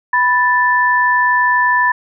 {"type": "tone pair together", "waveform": "sine", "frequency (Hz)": [987.8, 1760.1], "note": ["B5", "A6"], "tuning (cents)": [0, 0], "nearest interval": "minor seventh", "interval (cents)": 1000, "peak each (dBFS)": -13, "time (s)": [0.13, 1.92], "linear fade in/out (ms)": 5, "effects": []}